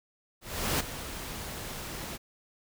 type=noise with ADSR envelope; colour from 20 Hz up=pink; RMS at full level=-27 dBFS; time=0.41-2.18 s; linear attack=390 ms; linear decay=12 ms; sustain=-12 dB; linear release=28 ms; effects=none